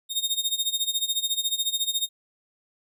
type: tone with tremolo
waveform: sawtooth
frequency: 3700 Hz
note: A#7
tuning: 14 cents flat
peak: -18 dBFS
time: 0.09-2.09 s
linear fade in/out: 50 ms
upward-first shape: sine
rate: 14 Hz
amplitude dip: 85%
effects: none